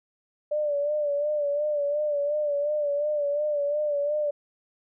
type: tone with vibrato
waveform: sine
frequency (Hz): 587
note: D5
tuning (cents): -1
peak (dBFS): -23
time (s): 0.51-4.31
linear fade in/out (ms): 10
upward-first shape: sine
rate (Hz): 2.8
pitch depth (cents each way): 52
effects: none